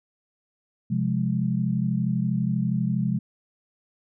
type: chord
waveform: sine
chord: F minor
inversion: second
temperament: equal with one note detuned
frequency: 130.81 / 175.32 / 207.7 Hz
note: C3 / F3 / Ab3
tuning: 0 / +7 / 0 cents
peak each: -26 dBFS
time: 0.9-3.19 s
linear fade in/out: 10 ms
effects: none